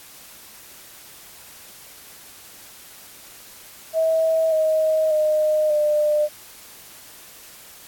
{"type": "tone with pitch steps", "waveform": "sine", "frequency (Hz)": [645, 629.5, 614.5, 599.7], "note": ["E5", "D#5", "D#5", "D5"], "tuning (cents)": [-38, 20, -22, 36], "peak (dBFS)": -16, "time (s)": [3.93, 6.29], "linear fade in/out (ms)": 50, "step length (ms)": 590, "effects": ["white hiss -44 dBFS RMS until 7.87 s", "AAC 64 kbps"]}